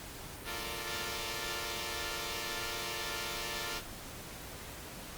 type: chord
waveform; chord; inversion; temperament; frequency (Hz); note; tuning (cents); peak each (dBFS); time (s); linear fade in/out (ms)
5% pulse; Bb major seventh; second; equal; 349.2 / 440 / 466.2 / 587.3; F4 / A4 / Bb4 / D5; 0 / 0 / 0 / 0; -31; 0.44-3.82; 50
effects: pink hiss -46 dBFS RMS until 5.17 s + Opus 48 kbps